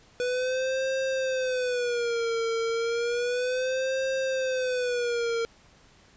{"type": "tone with vibrato", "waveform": "square", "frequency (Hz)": 491.5, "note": "B4", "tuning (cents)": -8, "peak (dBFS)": -26, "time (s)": [0.2, 5.45], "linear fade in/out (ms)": 0, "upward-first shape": "sine", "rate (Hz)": 0.32, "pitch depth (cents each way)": 130, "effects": ["pink hiss -57 dBFS RMS until 6.16 s", "resampled to 16000 Hz"]}